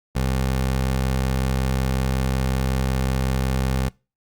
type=tone; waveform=20% pulse; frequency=65.41 Hz; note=C2; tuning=in tune; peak=-15 dBFS; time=0.15-3.89 s; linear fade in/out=10 ms; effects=noise-tail reverb RT60 0.3 s tail -25 dB re dry + Opus 48 kbps